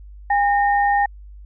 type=tone pair together; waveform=sine; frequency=810.3 / 1838 Hz; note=G#5 / A#6; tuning=-43 / -25 cents; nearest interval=octave + major second; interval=1418 cents; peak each=-15 / -22 dBFS; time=0.3-1.06 s; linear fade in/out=5 ms; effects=added 50 Hz sine -37 dBFS peak until 1.45 s